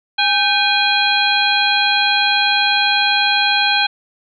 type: harmonic tone with a mistuned harmonic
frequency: 820 Hz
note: G#5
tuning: 22 cents flat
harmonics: 1 / 2 / 3 / 4 / 5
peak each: -19 / -19 / -19 / -19 / -19 dBFS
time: 0.18-3.87 s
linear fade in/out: 10 ms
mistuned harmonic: 2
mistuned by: -100 cents
effects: none